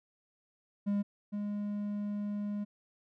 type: tone pair in turn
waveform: triangle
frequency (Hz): 202.8 / 206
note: G#3 / G#3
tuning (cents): -41 / -14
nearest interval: unison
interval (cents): 27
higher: second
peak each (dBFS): -26 / -31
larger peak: first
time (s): 0.86-1.03 / 1.32-2.65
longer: second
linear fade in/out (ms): 20
effects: none